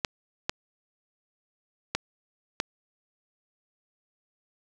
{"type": "clicks", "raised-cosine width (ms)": 0.2, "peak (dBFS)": -8, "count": 4, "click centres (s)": [0.048, 0.495, 1.95, 2.601], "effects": []}